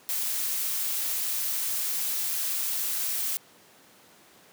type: noise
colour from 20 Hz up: blue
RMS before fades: -29 dBFS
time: 0.09-3.37 s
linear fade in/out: 0 ms
effects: pink hiss -55 dBFS RMS until 4.52 s + high-pass 200 Hz 12 dB/octave